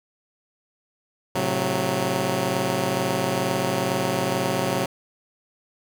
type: chord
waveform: 10% pulse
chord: F# diminished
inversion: first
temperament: just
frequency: 111 / 133.2 / 185 Hz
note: A2 / C3 / F#3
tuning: +16 / +31 / 0 cents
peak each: -22 / -18 / -17 dBFS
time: 1.35-4.86 s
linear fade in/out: 5 ms
effects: none